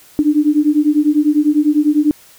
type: beating tone pair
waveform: sine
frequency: 293.7 / 303.7 Hz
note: D4 / D#4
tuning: 0 / -42 cents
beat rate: 10 Hz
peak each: -13 dBFS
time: 0.19-2.11 s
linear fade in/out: 0 ms
effects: white hiss -45 dBFS RMS until 2.38 s